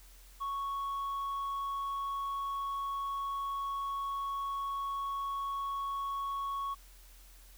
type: tone with tanh clipping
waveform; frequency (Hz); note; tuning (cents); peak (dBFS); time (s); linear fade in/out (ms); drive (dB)
sine; 1108.7; C#6; 0; -34; 0.4-6.75; 20; 2
effects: added 43 Hz sine -54 dBFS peak until 7.57 s + white hiss -60 dBFS RMS until 7.57 s